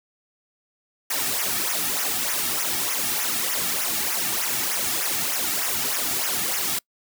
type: noise with flanger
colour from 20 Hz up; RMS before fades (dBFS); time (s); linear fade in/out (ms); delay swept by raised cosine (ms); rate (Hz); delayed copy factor
white; -25; 1.1-6.79; 5; 0.23 to 2.03; 3.3; -0.85
effects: noise-tail reverb RT60 0.1 s tail -26 dB re dry